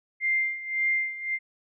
sine tone with tremolo, 2099 Hz, C7, 5 cents sharp, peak -21 dBFS, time 0.2-1.39 s, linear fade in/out 50 ms, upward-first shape sine, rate 1.8 Hz, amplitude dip 80%, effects none

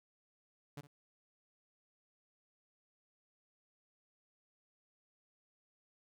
sawtooth tone with echo, 144.3 Hz, D3, 30 cents flat, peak -40 dBFS, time 0.77-0.81 s, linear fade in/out 5 ms, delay 61 ms, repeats 1, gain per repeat -15 dB, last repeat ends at 0.871 s, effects none

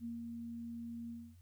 sine tone with ADSR envelope, 233.1 Hz, A#3, in tune, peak -39 dBFS, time 0-1.36 s, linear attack 47 ms, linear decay 160 ms, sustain -3 dB, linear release 260 ms, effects added 88 Hz sine -57 dBFS peak until 1.41 s + white hiss -75 dBFS RMS until 1.41 s

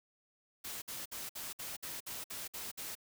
white noise bursts, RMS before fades -43 dBFS, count 10, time 0.64-2.953 s, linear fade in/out 10 ms, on 180 ms, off 57 ms, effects none

